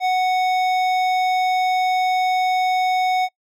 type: tone with hard clipping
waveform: sine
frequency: 740 Hz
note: F#5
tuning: in tune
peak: -18 dBFS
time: 0-3.29 s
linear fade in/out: 50 ms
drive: 12 dB
effects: noise-tail reverb RT60 0.1 s tail -25 dB re dry